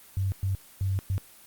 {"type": "tone bursts at uneven times", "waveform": "sine", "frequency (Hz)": 96.1, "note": "G2", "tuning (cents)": -34, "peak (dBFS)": -24, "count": 4, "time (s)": [[0.17, 0.32], [0.43, 0.55], [0.81, 0.99], [1.1, 1.18]], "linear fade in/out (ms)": 0, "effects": ["white hiss -52 dBFS RMS until 1.46 s", "Opus 24 kbps"]}